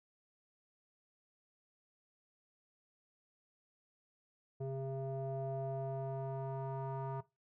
square tone with low-pass filter sweep, 134.5 Hz, C3, 48 cents sharp, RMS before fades -40 dBFS, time 4.6-7.21 s, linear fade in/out 10 ms, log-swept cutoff 540 to 1000 Hz, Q 4.2, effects noise-tail reverb RT60 0.2 s tail -17 dB re dry

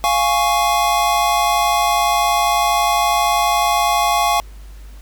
square chord, Db major, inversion first, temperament equal, 698.5 / 830.6 / 1108.7 Hz, F5 / Ab5 / Db6, 0 / 0 / 0 cents, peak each -19 dBFS, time 0.04-4.4 s, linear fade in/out 0 ms, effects added 50 Hz sine -34 dBFS peak until 5.01 s + pink hiss -49 dBFS RMS until 5.01 s

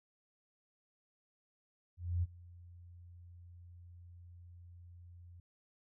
sine tone with ADSR envelope, 87.31 Hz, F2, in tune, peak -29 dBFS, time 1.97-5.4 s, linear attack 260 ms, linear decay 29 ms, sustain -23 dB, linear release 3 ms, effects none

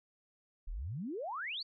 sine exponential sweep, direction up, 31.23 to 4699 Hz, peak -37 dBFS, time 0.67-1.63 s, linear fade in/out 10 ms, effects none

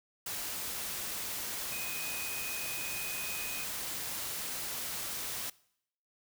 sine tone in noise, 2500 Hz, D#7, 8 cents sharp, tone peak -41 dBFS, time 1.72-3.64 s, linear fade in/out 5 ms, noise white, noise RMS -38 dBFS, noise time 0.26-5.5 s, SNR -6 dB, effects noise-tail reverb RT60 0.7 s tail -22 dB re dry

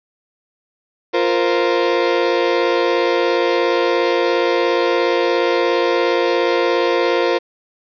35% pulse chord, F suspended fourth, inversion none, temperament equal, 349.2 / 466.2 / 523.3 Hz, F4 / Bb4 / C5, 0 / 0 / 0 cents, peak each -17 dBFS, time 1.13-7.39 s, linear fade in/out 20 ms, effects resampled to 11025 Hz + 7-bit

